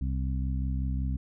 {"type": "harmonic tone", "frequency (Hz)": 65.41, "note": "C2", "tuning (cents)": 0, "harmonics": [1, 2, 3, 4], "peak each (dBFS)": [-28, -34, -38, -40], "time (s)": [0.01, 1.17], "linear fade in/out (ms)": 5, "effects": []}